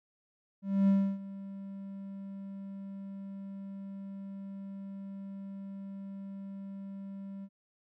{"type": "tone with ADSR envelope", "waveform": "triangle", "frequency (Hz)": 196, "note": "G3", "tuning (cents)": 0, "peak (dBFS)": -19, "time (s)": [0.62, 7.49], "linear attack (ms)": 260, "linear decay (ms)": 300, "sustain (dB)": -19, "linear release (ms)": 54, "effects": []}